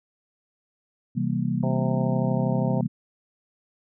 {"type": "chord", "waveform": "sine", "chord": "C dominant seventh", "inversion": "none", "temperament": "just", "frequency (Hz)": [130.81, 163.52, 196.22, 235.5], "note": ["C3", "E3", "G3", "Bb3"], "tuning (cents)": [0, -14, 2, 18], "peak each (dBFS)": -28, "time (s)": [1.15, 2.88], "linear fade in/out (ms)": 20}
{"type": "harmonic tone", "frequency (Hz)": 130.81, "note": "C3", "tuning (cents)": 0, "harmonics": [1, 2, 3, 4, 5, 6, 7], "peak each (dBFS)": [-31, -37, -36, -31, -33, -38, -37], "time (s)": [1.63, 2.81], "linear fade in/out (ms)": 2}
{"effects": []}